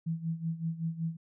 sine tone with tremolo, 164.1 Hz, E3, 8 cents flat, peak -28 dBFS, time 0.06-1.17 s, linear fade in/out 10 ms, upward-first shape sine, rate 5.3 Hz, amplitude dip 80%, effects none

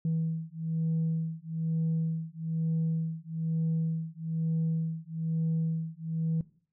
sine beating tone pair, 161.5 / 162.6 Hz, E3 / E3, -35 / -23 cents, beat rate 1.1 Hz, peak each -30 dBFS, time 0.05-6.41 s, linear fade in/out 2 ms, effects noise-tail reverb RT60 0.5 s tail -20 dB re dry + tanh soft clip ceiling -23 dBFS

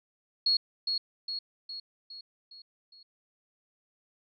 sine tone with echo, 4321 Hz, C#8, 45 cents flat, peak -22 dBFS, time 0.46-0.57 s, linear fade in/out 5 ms, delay 410 ms, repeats 6, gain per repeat -5 dB, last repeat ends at 3.03 s, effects none

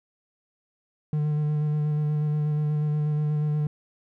triangle tone with vibrato, 150.3 Hz, D3, 40 cents sharp, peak -20 dBFS, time 1.13-3.67 s, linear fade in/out 2 ms, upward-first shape square, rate 8.3 Hz, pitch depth 14 cents each way, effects none

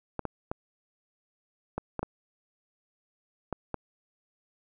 clicks, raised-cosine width 1 ms, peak -17 dBFS, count 8, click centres 0.193 / 0.253 / 0.515 / 1.78 / 1.993 / 2.03 / 3.527 / 3.743 s, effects none

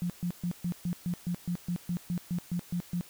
sine tone bursts, 175.3 Hz, F3, 7 cents sharp, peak -28 dBFS, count 15, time 0.02-3.01 s, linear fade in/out 0 ms, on 78 ms, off 130 ms, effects white hiss -53 dBFS RMS until 3.09 s

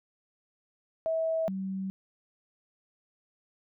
sine tone pair in turn, 648 / 191.43 Hz, E5 / G3, -30 / -41 cents, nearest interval octave + major sixth, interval 2111 cents, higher first, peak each -26 / -31 dBFS, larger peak first, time 1.06-1.48 / 1.48-1.9 s, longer neither, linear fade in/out 0 ms, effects none

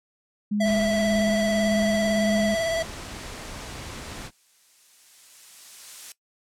sine tone with tremolo, 207.7 Hz, G#3, in tune, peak -21 dBFS, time 0.51-2.55 s, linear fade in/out 10 ms, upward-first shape sine, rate 1.8 Hz, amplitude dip 25%
square tone with vibrato, 659.3 Hz, E5, in tune, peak -23 dBFS, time 0.6-2.83 s, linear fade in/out 10 ms, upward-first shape sine, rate 18 Hz, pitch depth 26 cents each way
pink noise, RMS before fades -37 dBFS, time 0.63-4.31 s, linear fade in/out 50 ms
blue noise with exponential growth, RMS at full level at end -35 dBFS, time 2.99-6.12 s, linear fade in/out 1 ms, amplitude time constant 680 ms
effects noise-tail reverb RT60 0.1 s tail -18 dB re dry + low-pass 9000 Hz 12 dB/octave

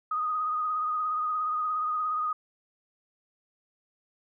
sine tone with vibrato, 1243 Hz, D#6, 2 cents flat, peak -26 dBFS, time 0.11-2.33 s, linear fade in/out 5 ms, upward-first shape sine, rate 17 Hz, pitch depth 34 cents each way, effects none

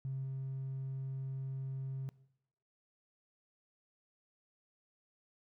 triangle tone with level steps, 133.7 Hz, C3, 38 cents sharp, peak -32 / -34 dBFS, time 0.05-2.09 s, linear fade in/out 0 ms, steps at 0.24 s, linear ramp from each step 5 ms, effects noise-tail reverb RT60 0.8 s tail -22 dB re dry + tanh soft clip ceiling -34 dBFS

